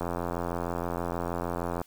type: click train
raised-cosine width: 1 ms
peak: -17 dBFS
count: 157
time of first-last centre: 0.01-1.816 s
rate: 86.4 Hz
effects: white hiss -60 dBFS RMS until 1.86 s